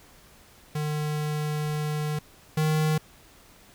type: tone pair in turn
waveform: square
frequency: 151 / 155.07 Hz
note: D3 / D#3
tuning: +48 / -6 cents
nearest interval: unison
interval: 46 cents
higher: second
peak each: -27 / -22 dBFS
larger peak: second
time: 0.75-2.19 / 2.57-2.98 s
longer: first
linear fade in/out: 5 ms
effects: pink hiss -54 dBFS RMS until 3.74 s